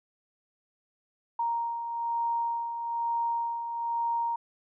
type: beating tone pair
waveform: sine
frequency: 932.3 / 933.4 Hz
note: A#5 / A#5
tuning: 0 / +2 cents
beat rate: 1.1 Hz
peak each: -37 / -28 dBFS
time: 1.39-4.36 s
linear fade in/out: 5 ms
effects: none